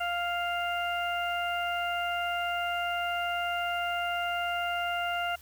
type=harmonic tone; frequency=698.5 Hz; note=F5; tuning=in tune; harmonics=1 / 2 / 3 / 4; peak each=-31 / -33 / -40 / -36 dBFS; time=0-5.36 s; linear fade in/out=10 ms; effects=added 73 Hz sine -55 dBFS peak until 5.41 s + white hiss -55 dBFS RMS until 5.41 s